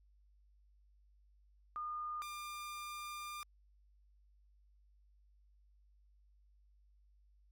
sine / sawtooth tone pair in turn, 1218 / 1198.5 Hz, D#6 / D6, -37 / +35 cents, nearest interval unison, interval 28 cents, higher first, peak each -39 / -40 dBFS, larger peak first, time 1.76-2.22 / 2.22-3.43 s, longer second, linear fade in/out 0 ms, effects added 50 Hz sine -65 dBFS peak until 7.51 s + AAC 64 kbps

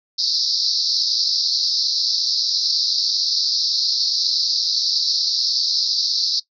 pink band-pass noise, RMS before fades -20 dBFS, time 0.18-6.4 s, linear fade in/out 10 ms, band 4100 to 5400 Hz, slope 96 dB/octave, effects noise-tail reverb RT60 0.1 s tail -18 dB re dry

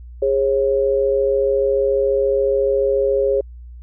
sine tone pair together, 409.8 / 544 Hz, G#4 / C#5, -23 / -33 cents, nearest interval perfect fourth, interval 490 cents, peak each -17 dBFS, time 0.22-3.41 s, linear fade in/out 5 ms, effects added 60 Hz sine -34 dBFS peak until 3.82 s

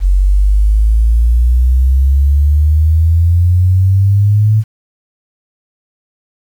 sine exponential sweep, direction up, 45.57 to 110 Hz, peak -6 dBFS, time 0-4.64 s, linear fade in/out 50 ms, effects 7-bit

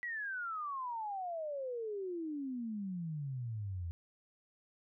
sine exponential sweep, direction down, 1967 to 82 Hz, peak -37 dBFS, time 0.03-3.91 s, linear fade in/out 0 ms, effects none

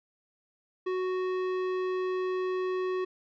sine tone with tanh clipping, 370 Hz, F#4, in tune, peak -30 dBFS, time 0.86-3.05 s, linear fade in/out 10 ms, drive 15 dB, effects none

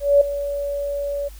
sine tone with ADSR envelope, 569 Hz, C#5, 45 cents sharp, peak -8 dBFS, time 0-1.29 s, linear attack 210 ms, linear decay 6 ms, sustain -14 dB, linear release 18 ms, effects added 50 Hz sine -37 dBFS peak until 1.39 s + white hiss -49 dBFS RMS until 1.39 s

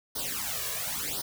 white noise with flanger, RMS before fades -33 dBFS, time 0.15-1.22 s, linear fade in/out 10 ms, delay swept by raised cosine 0.2 to 1.8 ms, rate 0.94 Hz, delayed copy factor +0.9, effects none

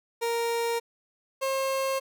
30% pulse tone pair in turn, 466.2 / 535.7 Hz, A#4 / C5, 0 / +41 cents, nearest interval major second, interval 241 cents, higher second, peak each -23 dBFS, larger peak neither, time 0.21-0.8 / 1.41-2 s, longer neither, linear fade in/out 20 ms, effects none

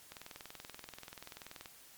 click train, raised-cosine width 0.2 ms, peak -29 dBFS, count 33, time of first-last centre 0.12-1.658 s, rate 20.8 Hz, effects white hiss -58 dBFS RMS until 1.97 s + MP3 96 kbps

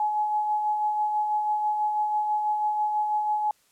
sine tone with tremolo, 846 Hz, G#5, 32 cents sharp, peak -21 dBFS, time 0-3.51 s, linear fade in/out 2 ms, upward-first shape sine, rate 6.1 Hz, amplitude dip 35%, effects white hiss -64 dBFS RMS until 3.71 s + low-pass 12000 Hz 12 dB/octave

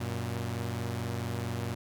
sawtooth tone pair together, 94 / 118.5 Hz, F#2 / A#2, +28 / +29 cents, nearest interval major third, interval 401 cents, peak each -32 / -30 dBFS, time 0-1.75 s, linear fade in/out 10 ms, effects none

